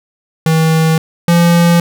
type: tone pair in turn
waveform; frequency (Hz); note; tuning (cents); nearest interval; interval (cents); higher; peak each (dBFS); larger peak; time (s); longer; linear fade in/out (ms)
square; 160.5 / 171.21; E3 / F3; -46 / -34; minor second; 112; second; -9 / -7; second; 0.46-0.98 / 1.28-1.8; neither; 2
effects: none